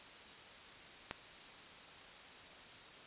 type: click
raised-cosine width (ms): 0.3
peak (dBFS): -23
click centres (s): 1.111
effects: white hiss -54 dBFS RMS until 3.06 s + resampled to 8000 Hz